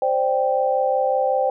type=chord; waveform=sine; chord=C suspended second; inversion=none; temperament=just; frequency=523.3 / 588.7 / 784.9 Hz; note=C5 / D5 / G5; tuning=0 / +4 / +2 cents; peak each=-20 / -24 / -21 dBFS; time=0.02-1.5 s; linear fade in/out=2 ms; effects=none